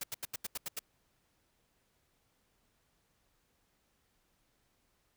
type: noise bursts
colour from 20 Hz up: white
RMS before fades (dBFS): -38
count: 8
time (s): 0.01-0.792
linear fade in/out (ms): 5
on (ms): 26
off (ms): 82
effects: pink hiss -75 dBFS RMS until 5.16 s